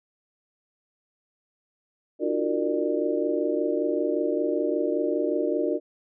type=tone cluster; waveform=sine; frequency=301.4 / 344.9 / 370.1 / 462.7 / 597 Hz; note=D4 / F4 / F#4 / A#4 / D5; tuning=+45 / -22 / 0 / -13 / +28 cents; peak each=-29 dBFS; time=2.19-5.8 s; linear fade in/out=50 ms; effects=none